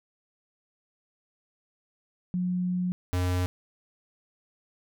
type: tone pair in turn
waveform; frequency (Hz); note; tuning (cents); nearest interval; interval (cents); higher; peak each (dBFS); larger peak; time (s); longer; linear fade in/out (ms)
sine / square; 180.4 / 90.2; F#3 / F#2; -44 / -44; octave; 1200; first; -25; neither; 2.34-2.92 / 3.13-3.46; first; 0
effects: none